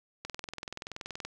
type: click train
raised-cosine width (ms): 0.2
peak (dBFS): -21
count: 22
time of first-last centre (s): 0.25-1.25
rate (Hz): 21
effects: none